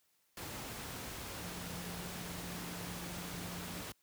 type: tone in noise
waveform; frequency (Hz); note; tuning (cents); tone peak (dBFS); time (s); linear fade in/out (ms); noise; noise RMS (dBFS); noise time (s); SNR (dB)
sine; 175.7; F3; +11; -46; 1.41-3.8; 2; pink; -44; 0.37-3.92; -5
effects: white hiss -75 dBFS RMS until 4.02 s + high-pass 60 Hz 12 dB/octave